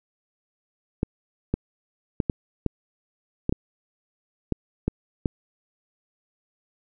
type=clicks; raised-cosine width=3 ms; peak=-9 dBFS; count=10; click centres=1.031 / 1.54 / 2.202 / 2.298 / 2.663 / 3.494 / 3.525 / 4.523 / 4.88 / 5.258 s; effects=none